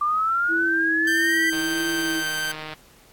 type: linear sweep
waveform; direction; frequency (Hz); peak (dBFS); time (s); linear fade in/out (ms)
sine; up; 1177 to 1975.5; -19; 0.01-1.5; 5
type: tone with vibrato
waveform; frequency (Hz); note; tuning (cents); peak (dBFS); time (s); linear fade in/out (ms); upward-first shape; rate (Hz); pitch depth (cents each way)
sine; 328.4; E4; -6; -25; 0.48-2.24; 50; triangle; 1.6; 32
type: tone with pitch glide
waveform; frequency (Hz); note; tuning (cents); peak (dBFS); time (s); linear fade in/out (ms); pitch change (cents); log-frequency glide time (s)
sawtooth; 1568 to 1555.4; G6 to G6; 0 to -14; -21; 1.07-2.52; 5; -14; 1.49-2.22
type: click train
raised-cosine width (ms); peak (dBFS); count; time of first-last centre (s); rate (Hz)
0.3; -18; 188; 1.53-2.736; 155
effects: pink hiss -53 dBFS RMS until 3.12 s + AAC 64 kbps